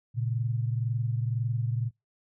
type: tone pair together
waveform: sine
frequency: 115.2 / 137.13 Hz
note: A#2 / C#3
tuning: -20 / -18 cents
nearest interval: minor third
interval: 302 cents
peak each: -27 / -32 dBFS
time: 0.14-1.91 s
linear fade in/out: 50 ms
effects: noise-tail reverb RT60 0.2 s tail -25 dB re dry